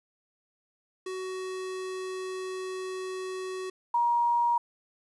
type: tone pair in turn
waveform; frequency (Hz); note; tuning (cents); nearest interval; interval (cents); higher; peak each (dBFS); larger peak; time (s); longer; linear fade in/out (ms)
square / sine; 374 / 948.7; F#4 / A#5; +19 / +30; octave + major third; 1611; second; -34 / -22; second; 1.06-3.7 / 3.94-4.58; first; 5
effects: resampled to 22050 Hz + 10-bit